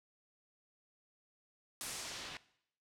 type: noise with low-pass filter sweep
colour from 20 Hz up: white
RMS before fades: -45 dBFS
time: 1.81-2.37 s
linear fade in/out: 0 ms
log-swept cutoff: 11000 to 3300 Hz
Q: 1.1
effects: noise-tail reverb RT60 0.7 s tail -19 dB re dry